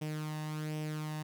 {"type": "tone with flanger", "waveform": "sawtooth", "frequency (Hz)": 153.6, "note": "D#3", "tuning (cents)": -22, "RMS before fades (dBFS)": -38, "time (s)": [0.01, 1.23], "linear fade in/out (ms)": 10, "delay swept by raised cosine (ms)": [0.35, 1.1], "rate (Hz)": 1.3, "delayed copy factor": 0.55, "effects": []}